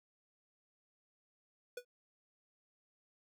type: tone with exponential decay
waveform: square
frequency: 491.1 Hz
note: B4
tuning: 10 cents flat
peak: -39 dBFS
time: 1.77-1.85 s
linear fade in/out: 5 ms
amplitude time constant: 16 ms
effects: none